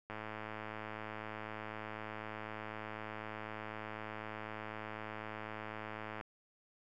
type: click train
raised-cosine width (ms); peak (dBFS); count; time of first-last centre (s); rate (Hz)
0.5; -28; 661; 0.1-6.211; 108
effects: none